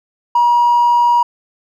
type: tone with hard clipping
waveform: sine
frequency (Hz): 957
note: A#5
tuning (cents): +45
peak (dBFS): -9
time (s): 0.35-1.23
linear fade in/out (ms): 5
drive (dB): 1
effects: none